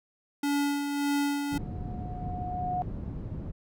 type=tone with tremolo; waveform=square; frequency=285.7 Hz; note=D4; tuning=48 cents flat; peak=-25 dBFS; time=0.43-1.58 s; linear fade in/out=5 ms; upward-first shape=sine; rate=1.7 Hz; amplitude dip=45%
type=tone with exponential growth; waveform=sine; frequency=725 Hz; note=F#5; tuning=35 cents flat; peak=-26 dBFS; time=0.98-2.82 s; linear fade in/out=0 ms; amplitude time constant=400 ms
type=low-pass noise; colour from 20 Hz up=white; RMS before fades=-36 dBFS; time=1.51-3.52 s; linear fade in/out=20 ms; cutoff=160 Hz; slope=12 dB/octave
effects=none